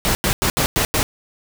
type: noise bursts at uneven times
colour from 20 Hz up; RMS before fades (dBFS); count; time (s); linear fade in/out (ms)
pink; -18; 6; 0.05-0.15 / 0.24-0.33 / 0.42-0.5 / 0.57-0.66 / 0.76-0.85 / 0.94-1.03; 0
effects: none